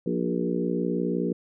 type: harmonic tone with a mistuned harmonic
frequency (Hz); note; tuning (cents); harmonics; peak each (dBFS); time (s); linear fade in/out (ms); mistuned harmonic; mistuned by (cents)
59.6; A#1; +39; 3 / 4 / 5 / 6 / 7 / 8; -29 / -30 / -31 / -32 / -32 / -33; 0.06-1.33; 5; 6; +30
effects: none